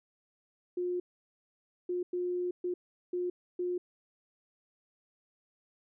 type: tone bursts at uneven times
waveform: sine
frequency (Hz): 357.2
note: F4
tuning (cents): +39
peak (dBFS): -30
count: 6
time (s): 0.77-1 / 1.89-2.03 / 2.13-2.51 / 2.64-2.74 / 3.13-3.3 / 3.59-3.78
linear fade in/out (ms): 5
effects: none